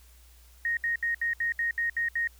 sine tone bursts, 1864.7 Hz, A#6, in tune, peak -25 dBFS, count 9, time 0.65-2.274 s, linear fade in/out 2 ms, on 120 ms, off 68 ms, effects added 60 Hz sine -53 dBFS peak until 2.39 s + white hiss -60 dBFS RMS until 2.39 s

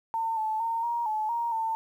sine tone with pitch steps, 904 / 871 / 915 / 942 / 862 / 937 / 896 Hz, A5 / A5 / A#5 / A#5 / A5 / A#5 / A5, +47 / -18 / -32 / +18 / -36 / +9 / +31 cents, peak -26 dBFS, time 0.14-1.75 s, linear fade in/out 0 ms, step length 230 ms, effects 10-bit

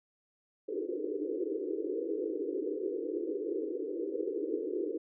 pink band-pass noise, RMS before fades -35 dBFS, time 0.68-4.98 s, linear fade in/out 10 ms, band 300 to 490 Hz, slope 96 dB/octave, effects none

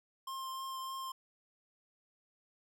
square tone with vibrato, 1058 Hz, C6, 19 cents sharp, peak -40 dBFS, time 0.27-1.12 s, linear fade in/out 5 ms, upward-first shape triangle, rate 3.3 Hz, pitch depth 14 cents each way, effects none

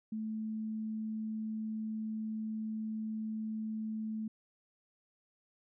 sine tone, 218.3 Hz, A3, 13 cents flat, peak -35 dBFS, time 0.12-4.28 s, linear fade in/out 5 ms, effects none

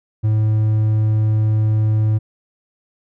triangle tone, 108.2 Hz, A2, 29 cents flat, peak -11 dBFS, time 0.23-2.19 s, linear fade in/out 20 ms, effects none

